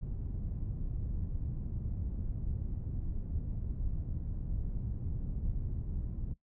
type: low-pass noise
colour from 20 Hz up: pink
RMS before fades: -36 dBFS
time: 0.01-6.34 s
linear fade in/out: 20 ms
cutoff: 130 Hz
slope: 12 dB/octave
effects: noise-tail reverb RT60 0.1 s tail -17 dB re dry